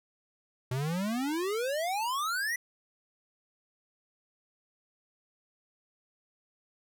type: exponential sweep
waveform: square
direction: up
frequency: 122.7 to 2000 Hz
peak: -30 dBFS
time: 0.71-2.56 s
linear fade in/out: 5 ms
effects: none